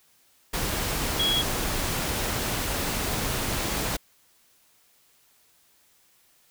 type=tone in noise; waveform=sine; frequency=3322 Hz; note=G#7; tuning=in tune; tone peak=-22 dBFS; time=1.19-1.42 s; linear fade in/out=10 ms; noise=pink; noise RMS=-28 dBFS; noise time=0.53-3.97 s; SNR=+3 dB; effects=white hiss -62 dBFS RMS until 6.5 s